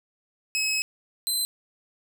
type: tone pair in turn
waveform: 20% pulse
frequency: 2565 / 4063 Hz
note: E7 / B7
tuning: -48 / +48 cents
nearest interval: minor sixth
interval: 796 cents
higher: second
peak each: -19 / -18 dBFS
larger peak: second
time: 0.55-0.82 / 1.27-1.45 s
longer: first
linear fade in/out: 0 ms
effects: none